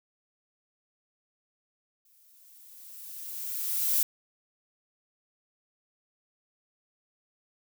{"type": "noise with exponential growth", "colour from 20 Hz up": "violet", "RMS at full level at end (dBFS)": -24, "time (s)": [2.05, 4.03], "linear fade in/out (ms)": 2, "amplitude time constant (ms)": 430, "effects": []}